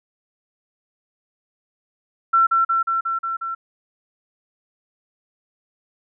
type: tone with echo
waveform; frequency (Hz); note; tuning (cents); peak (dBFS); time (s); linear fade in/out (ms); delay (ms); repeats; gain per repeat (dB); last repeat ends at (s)
sine; 1351; E6; +42; -12; 2.33-2.47; 10; 180; 6; -2; 3.55
effects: none